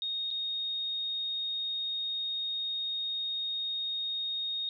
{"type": "tone with dropouts", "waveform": "sine", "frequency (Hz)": 3718, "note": "A#7", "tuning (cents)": -5, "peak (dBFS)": -31, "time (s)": [0.02, 4.69], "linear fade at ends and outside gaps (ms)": 1, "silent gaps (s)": [0.305, 0.311], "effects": []}